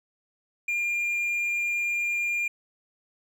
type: tone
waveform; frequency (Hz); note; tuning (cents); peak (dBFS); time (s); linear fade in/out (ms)
triangle; 2403; D7; +39; -23; 0.68-2.48; 5
effects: none